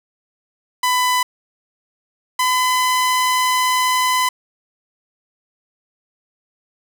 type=tone pair in turn; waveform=sawtooth; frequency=1000 / 1010.5 Hz; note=B5 / B5; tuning=+21 / +39 cents; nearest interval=unison; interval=18 cents; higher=second; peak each=-11 dBFS; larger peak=neither; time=0.83-1.23 / 2.39-4.29 s; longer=second; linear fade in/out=5 ms; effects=none